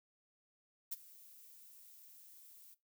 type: noise with ADSR envelope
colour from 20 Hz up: violet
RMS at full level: -38 dBFS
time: 0.91-2.75 s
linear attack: 16 ms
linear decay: 24 ms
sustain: -21 dB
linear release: 20 ms
effects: noise-tail reverb RT60 0.2 s tail -18 dB re dry